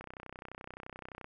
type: click train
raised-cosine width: 0.5 ms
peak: -29 dBFS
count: 40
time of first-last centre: 0.01-1.244 s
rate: 31.6 Hz
effects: none